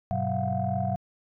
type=tone cluster; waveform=sine; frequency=101.2 / 125.6 / 187.6 / 682 / 725 Hz; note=G#2 / B2 / F#3 / F5 / F#5; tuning=-44 / +30 / +24 / -41 / -35 cents; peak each=-31 dBFS; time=0.11-0.96 s; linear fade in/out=0 ms; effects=tanh soft clip ceiling -16 dBFS